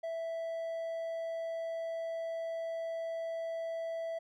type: tone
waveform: triangle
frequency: 659.3 Hz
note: E5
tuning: in tune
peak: -33 dBFS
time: 0.03-4.19 s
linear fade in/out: 10 ms
effects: none